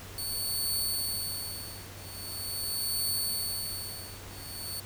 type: tone with tremolo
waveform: 15% pulse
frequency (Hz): 4461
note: C#8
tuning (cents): +10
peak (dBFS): -21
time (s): 0.18-4.8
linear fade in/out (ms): 2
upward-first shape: triangle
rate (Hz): 0.43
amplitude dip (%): 100
effects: added 96 Hz sine -47 dBFS peak until 4.85 s + pink hiss -46 dBFS RMS until 4.85 s